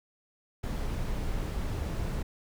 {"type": "noise", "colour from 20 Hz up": "brown", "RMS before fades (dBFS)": -32, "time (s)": [0.63, 2.23], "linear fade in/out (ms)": 10, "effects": []}